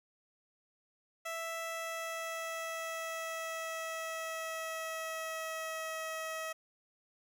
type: tone with pitch glide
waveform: 15% pulse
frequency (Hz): 659.3 to 640.5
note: E5 to E5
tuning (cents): 0 to -50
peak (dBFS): -31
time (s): 1.25-6.53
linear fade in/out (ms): 10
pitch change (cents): -50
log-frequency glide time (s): 1.59-6.02
effects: none